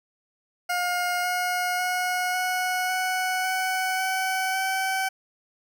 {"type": "tone with pitch steps", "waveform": "20% pulse", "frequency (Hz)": [713, 720, 727.1, 734.3, 741.6, 748.9, 756.3, 763.7], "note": ["F5", "F#5", "F#5", "F#5", "F#5", "F#5", "F#5", "G5"], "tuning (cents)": [36, -47, -30, -13, 4, 21, 38, -45], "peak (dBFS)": -19, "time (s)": [0.69, 5.09], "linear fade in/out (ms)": 10, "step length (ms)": 550, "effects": []}